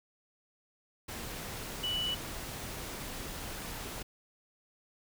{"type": "tone in noise", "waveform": "sine", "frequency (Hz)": 2960, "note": "F#7", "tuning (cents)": 0, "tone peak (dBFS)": -31, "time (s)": [1.83, 2.15], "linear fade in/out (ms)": 10, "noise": "pink", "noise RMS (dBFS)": -41, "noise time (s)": [1.08, 4.03], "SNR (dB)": 7, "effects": []}